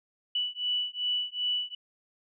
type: beating tone pair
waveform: sine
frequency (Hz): 2960 / 2962.6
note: F#7 / F#7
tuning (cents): 0 / +2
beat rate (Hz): 2.6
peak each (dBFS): -31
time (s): 0.35-1.75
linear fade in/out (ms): 5
effects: none